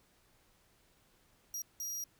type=tone bursts at uneven times; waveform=sawtooth; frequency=5720 Hz; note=F8; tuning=41 cents sharp; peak=-35 dBFS; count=2; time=1.54-1.62 / 1.8-2.04 s; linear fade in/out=2 ms; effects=pink hiss -69 dBFS RMS until 2.19 s